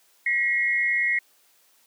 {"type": "tone pair together", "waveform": "sine", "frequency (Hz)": [1913.9, 2152], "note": ["A#6", "C7"], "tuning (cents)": [45, 48], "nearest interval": "major second", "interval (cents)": 203, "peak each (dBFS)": -23, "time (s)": [0.26, 1.19], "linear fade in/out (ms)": 5, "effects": ["white hiss -61 dBFS RMS until 1.86 s", "high-pass 300 Hz 12 dB/octave"]}